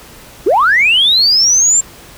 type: linear sweep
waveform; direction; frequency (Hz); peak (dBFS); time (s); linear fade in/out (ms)
sine; up; 311.8 to 7459; -6; 0.46-1.81; 10
effects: tanh soft clip ceiling -2 dBFS + pink hiss -37 dBFS RMS until 2.17 s